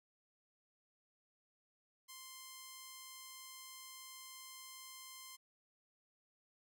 5% pulse tone, 1046.5 Hz, C6, in tune, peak -39 dBFS, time 2.08-5.37 s, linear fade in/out 20 ms, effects none

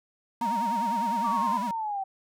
square tone with vibrato, 219.3 Hz, A3, 6 cents flat, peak -33 dBFS, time 0.41-1.71 s, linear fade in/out 2 ms, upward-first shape sine, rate 9.9 Hz, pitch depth 220 cents each way
sine tone, 932.3 Hz, A#5, in tune, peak -25 dBFS, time 0.41-1.58 s, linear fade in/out 10 ms
sine linear sweep, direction down, 1174.7 to 760 Hz, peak -28 dBFS, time 1.24-2.04 s, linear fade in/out 10 ms
effects none

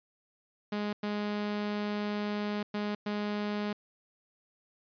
sawtooth tone bursts at uneven times, 207.7 Hz, G#3, in tune, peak -27 dBFS, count 4, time 0.72-0.93 / 1.03-2.63 / 2.74-2.95 / 3.06-3.73 s, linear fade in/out 5 ms, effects resampled to 11025 Hz

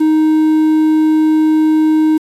triangle tone with quantisation, 311.9 Hz, D#4, 4 cents sharp, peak -6 dBFS, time 0-2.18 s, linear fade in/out 10 ms, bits 6, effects resampled to 32000 Hz

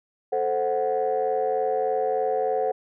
sine chord, F# diminished, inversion first, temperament equal, 440 / 523.3 / 740 Hz, A4 / C5 / F#5, 0 / 0 / 0 cents, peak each -25 dBFS, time 0.32-2.72 s, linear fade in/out 10 ms, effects tanh soft clip ceiling -15 dBFS

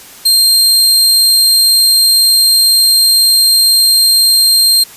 sawtooth tone, 4186 Hz, C8, in tune, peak -3 dBFS, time 0.25-4.84 s, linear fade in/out 10 ms, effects white hiss -35 dBFS RMS until 4.96 s + resampled to 32000 Hz

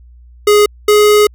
square tone pair in turn, 416.2 / 418.9 Hz, G#4 / G#4, +4 / +15 cents, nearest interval unison, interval 11 cents, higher second, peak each -6 dBFS, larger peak neither, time 0.47-0.66 / 0.88-1.27 s, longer second, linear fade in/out 5 ms, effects added 60 Hz sine -37 dBFS peak until 1.34 s

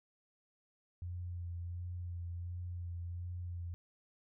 sine tone with vibrato, 87.5 Hz, F2, 4 cents sharp, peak -39 dBFS, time 1.02-3.74 s, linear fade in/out 0 ms, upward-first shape sine, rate 1.4 Hz, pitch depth 24 cents each way, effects none

